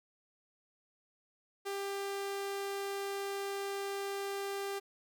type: tone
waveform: sawtooth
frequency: 396.6 Hz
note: G4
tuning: 20 cents sharp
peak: -32 dBFS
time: 1.65-4.8 s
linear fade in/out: 20 ms
effects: none